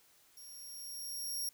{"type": "tone with level ramp", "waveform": "15% pulse", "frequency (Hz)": 5588, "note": "F8", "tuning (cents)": 0, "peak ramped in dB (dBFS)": [-45, -29], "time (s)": [0.37, 1.49], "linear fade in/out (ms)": 2, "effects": ["white hiss -66 dBFS RMS until 1.53 s"]}